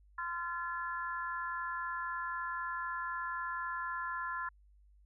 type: harmonic tone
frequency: 343.9 Hz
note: F4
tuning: 27 cents flat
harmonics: 3 / 4 / 5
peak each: -39 / -40 / -41 dBFS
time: 0.18-4.49 s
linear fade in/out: 5 ms
effects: added 50 Hz sine -60 dBFS peak until 5.05 s